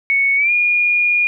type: tone with pitch glide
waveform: sine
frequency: 2217 to 2432 Hz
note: C#7 to D#7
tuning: 0 to -40 cents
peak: -12 dBFS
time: 0.1-1.27 s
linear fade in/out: 0 ms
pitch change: +160 cents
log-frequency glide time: 0.36-0.52 s
effects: none